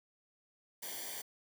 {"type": "noise with comb filter", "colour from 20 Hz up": "white", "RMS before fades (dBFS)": -43, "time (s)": [0.82, 1.22], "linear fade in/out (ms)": 10, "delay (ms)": 0.76, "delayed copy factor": -0.85, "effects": []}